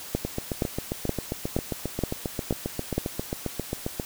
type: two click trains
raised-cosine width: 2 ms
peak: -10 / -14 dBFS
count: 7 / 29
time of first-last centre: 0.15-2.98 / 0.25-3.998 s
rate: 2.12 / 7.47 Hz
effects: white hiss -40 dBFS RMS until 4.05 s